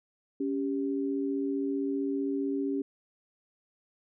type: tone pair together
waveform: sine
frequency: 278.7 / 394.1 Hz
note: C#4 / G4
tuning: +9 / +9 cents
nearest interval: tritone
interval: 600 cents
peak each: -29 / -33 dBFS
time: 0.4-2.82 s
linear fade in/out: 5 ms
effects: none